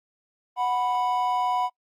triangle tone pair together, 737.2 / 987.8 Hz, F#5 / B5, -7 / 0 cents, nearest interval perfect fourth, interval 507 cents, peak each -23 dBFS, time 0.56-1.7 s, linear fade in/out 50 ms, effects noise-tail reverb RT60 0.1 s tail -25 dB re dry + Opus 24 kbps

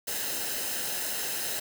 white noise with comb filter, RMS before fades -32 dBFS, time 0.07-1.6 s, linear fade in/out 10 ms, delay 0.87 ms, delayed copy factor -0.55, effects none

